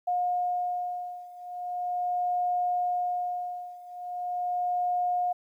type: beating tone pair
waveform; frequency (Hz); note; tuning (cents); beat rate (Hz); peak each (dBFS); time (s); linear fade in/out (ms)
sine; 716 / 716.4; F5 / F5; +43 / +44; 0.4; -29 / -31; 0.07-5.33; 10
effects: 11-bit